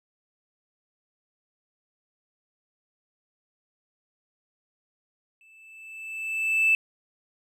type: tone with exponential growth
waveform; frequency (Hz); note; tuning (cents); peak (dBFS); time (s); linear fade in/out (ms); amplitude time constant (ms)
triangle; 2637; E7; 0; -13; 5.41-6.75; 1; 290
effects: tanh soft clip ceiling -14 dBFS